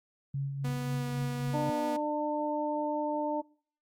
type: tone with tremolo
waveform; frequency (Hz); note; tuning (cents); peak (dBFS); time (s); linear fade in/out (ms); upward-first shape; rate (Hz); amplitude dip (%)
sine; 138.59; C#3; 0; -29; 0.34-1.7; 5; sine; 3.7; 45
type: tone with pitch glide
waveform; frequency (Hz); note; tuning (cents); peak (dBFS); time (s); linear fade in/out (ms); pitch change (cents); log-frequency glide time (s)
sawtooth; 246.1 to 243.4; B3 to B3; -6 to -25; -32; 0.64-1.97; 10; -19; 0.95-1.05
type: harmonic tone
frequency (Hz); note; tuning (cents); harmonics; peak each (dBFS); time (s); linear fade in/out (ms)
299.1; D4; +32; 1 / 2 / 3; -33 / -33 / -33; 1.53-3.42; 20
effects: noise-tail reverb RT60 0.5 s tail -24 dB re dry + Opus 48 kbps